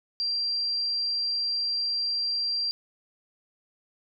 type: tone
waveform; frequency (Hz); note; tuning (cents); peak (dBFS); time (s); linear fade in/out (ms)
sine; 4731; D8; +12; -25; 0.2-2.71; 0
effects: none